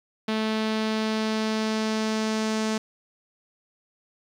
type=tone with low-pass filter sweep; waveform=sawtooth; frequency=218.4 Hz; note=A3; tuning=13 cents flat; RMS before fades=-26 dBFS; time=0.28-2.78 s; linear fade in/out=5 ms; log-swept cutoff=3900 to 6500 Hz; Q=1.7; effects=9-bit